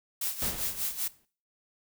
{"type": "noise with tremolo", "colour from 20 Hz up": "blue", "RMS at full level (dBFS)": -30, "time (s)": [0.21, 1.08], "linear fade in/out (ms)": 5, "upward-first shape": "sine", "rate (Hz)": 5.1, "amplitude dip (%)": 75}
{"type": "noise with exponential decay", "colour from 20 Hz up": "pink", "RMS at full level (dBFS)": -34, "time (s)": [0.42, 1.25], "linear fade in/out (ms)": 1, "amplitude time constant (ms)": 180}
{"effects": ["noise-tail reverb RT60 0.4 s tail -19 dB re dry"]}